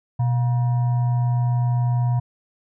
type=tone with frequency modulation; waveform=sine; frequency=123.47 Hz; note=B2; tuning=in tune; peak=-17 dBFS; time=0.19-2.2 s; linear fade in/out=10 ms; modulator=832 Hz; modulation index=0.25; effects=none